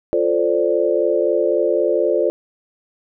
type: chord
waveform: sine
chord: D minor seventh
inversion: first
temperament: equal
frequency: 349.2 / 440 / 523.3 / 587.3 Hz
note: F4 / A4 / C5 / D5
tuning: 0 / 0 / 0 / 0 cents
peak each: -20 dBFS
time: 0.13-2.3 s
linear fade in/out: 0 ms
effects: none